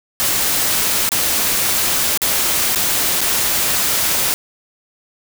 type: noise with dropouts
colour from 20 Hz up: white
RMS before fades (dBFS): -17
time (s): 0.2-4.34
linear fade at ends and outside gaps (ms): 0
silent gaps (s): 1.09-1.118 / 2.175-2.218 / 2.749-2.758 / 3.207-3.214
effects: none